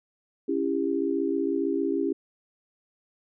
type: chord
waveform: sine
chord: C# diminished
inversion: none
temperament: just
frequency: 277.2 / 332.6 / 399.1 Hz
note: C#4 / E4 / G4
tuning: 0 / +16 / +31 cents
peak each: -28 dBFS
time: 0.48-2.13 s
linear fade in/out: 10 ms
effects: none